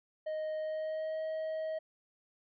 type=tone with pitch glide; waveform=triangle; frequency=622.3 to 633.2 Hz; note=D#5 to D#5; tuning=0 to +30 cents; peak=-32 dBFS; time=0.26-1.79 s; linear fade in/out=10 ms; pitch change=+30 cents; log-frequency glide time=0.58-1.22 s; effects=resampled to 11025 Hz